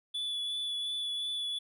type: tone with vibrato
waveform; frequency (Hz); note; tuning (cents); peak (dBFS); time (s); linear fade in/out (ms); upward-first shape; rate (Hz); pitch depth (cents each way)
triangle; 3443; A7; -38; -31; 0.14-1.59; 10; triangle; 2.8; 17
effects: none

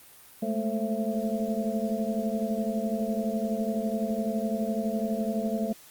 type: tone cluster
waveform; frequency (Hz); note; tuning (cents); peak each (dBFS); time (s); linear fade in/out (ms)
sine; 212.2 / 224.1 / 440.5 / 527 / 668; G#3 / A3 / A4 / C5 / E5; +38 / +32 / +2 / +12 / +23; -30 / -31 / -36 / -37 / -33; 0.42-5.73; 10
effects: white hiss -52 dBFS RMS until 5.9 s + Opus 32 kbps

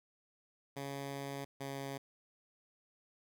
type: tone pair in turn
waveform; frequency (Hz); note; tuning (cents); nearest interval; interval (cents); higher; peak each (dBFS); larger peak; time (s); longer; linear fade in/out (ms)
10% pulse; 139.2 / 137.6; C#3 / C#3; +8 / -12; unison; 20; first; -32 / -32; neither; 0.76-1.45 / 1.6-1.98; first; 10
effects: none

